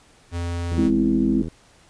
square tone, 86 Hz, F2, 26 cents flat, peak -25 dBFS, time 0.31-0.91 s, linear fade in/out 50 ms
click train, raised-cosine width 3 ms, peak -19 dBFS, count 64, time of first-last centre 0.72-1.483 s, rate 82.6 Hz
sine chord, Ab augmented, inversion none, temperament equal, 207.7 / 261.6 / 329.6 Hz, Ab3 / C4 / E4, 0 / 0 / 0 cents, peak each -21 dBFS, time 0.78-1.42 s, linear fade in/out 2 ms
effects pink hiss -54 dBFS RMS until 1.89 s + resampled to 22050 Hz

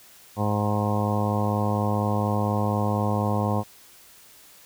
harmonic tone with a mistuned harmonic, 104.2 Hz, G#2, 6 cents sharp, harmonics 1 / 2 / 3 / 4 / 5 / 6 / 7 / 8 / 9 / 10, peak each -25 / -27 / -34 / -35 / -31 / -36 / -32 / -35 / -33 / -34 dBFS, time 0.36-3.64 s, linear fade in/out 50 ms, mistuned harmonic 10, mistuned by +37 cents, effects white hiss -51 dBFS RMS until 4.65 s

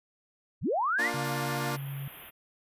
sine linear sweep, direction up, 51.91 to 2182 Hz, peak -25 dBFS, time 0.61-1.11 s, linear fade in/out 50 ms
10% pulse chord, Bb major, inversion none, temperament equal with one note detuned, 233.1 / 293.7 / 353.9 Hz, Bb3 / D4 / F4, 0 / 0 / +23 cents, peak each -27 dBFS, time 0.98-1.77 s, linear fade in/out 20 ms
sine tone, 138.59 Hz, C#3, in tune, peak -34 dBFS, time 1.14-2.08 s, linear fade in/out 2 ms
white band-stop noise, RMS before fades -45 dBFS, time 1.23-2.31 s, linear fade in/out 20 ms, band 3400 to 11000 Hz, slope 96 dB/octave
effects resampled to 32000 Hz

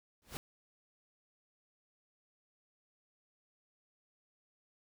pink noise with exponential growth, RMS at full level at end -38 dBFS, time 0.22-0.37 s, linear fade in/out 0 ms, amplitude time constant 32 ms, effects none

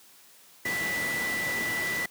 sine tone in noise, 1975.5 Hz, B6, in tune, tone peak -28 dBFS, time 0.65-2.06 s, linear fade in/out 5 ms, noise pink, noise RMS -34 dBFS, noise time 0.65-2.06 s, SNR +3 dB, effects white hiss -55 dBFS RMS until 2.1 s + high-pass 150 Hz 12 dB/octave

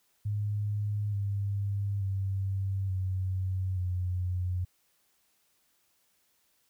sine tone with pitch steps, 103.83 / 100.35 / 96.99 / 93.74 / 90.6 Hz, G#2 / G2 / G2 / F#2 / F#2, 0 / +41 / -18 / +23 / -36 cents, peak -28 dBFS, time 0.25-4.65 s, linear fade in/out 10 ms, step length 880 ms, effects white hiss -71 dBFS RMS until 6.69 s

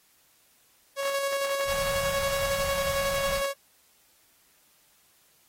sawtooth tone with tremolo, 554.4 Hz, C#5, in tune, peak -21 dBFS, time 0.96-3.54 s, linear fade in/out 50 ms, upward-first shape square, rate 11 Hz, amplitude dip 30%
pink band-stop noise, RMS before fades -36 dBFS, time 1.65-3.43 s, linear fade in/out 50 ms, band 210 to 480 Hz, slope 96 dB/octave
effects white hiss -63 dBFS RMS until 5.48 s + AAC 48 kbps

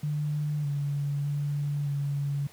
sine tone with pitch steps, 148.9 / 142.9 / 144.7 / 141.9 Hz, D3 / D3 / D3 / C#3, +24 / -47 / -25 / +41 cents, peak -26 dBFS, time 0.03-2.47 s, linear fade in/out 5 ms, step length 610 ms, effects pink hiss -53 dBFS RMS until 2.52 s + high-pass 80 Hz 12 dB/octave

